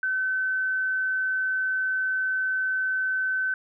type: tone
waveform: sine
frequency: 1525 Hz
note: G6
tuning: 48 cents flat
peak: -23 dBFS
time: 0.03-3.54 s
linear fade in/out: 2 ms
effects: none